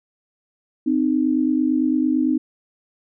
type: tone pair together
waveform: sine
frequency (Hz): 258.4 / 307.3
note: C4 / D#4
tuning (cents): -21 / -21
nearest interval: minor third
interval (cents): 300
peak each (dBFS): -19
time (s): 0.86-2.38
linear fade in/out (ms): 10
effects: none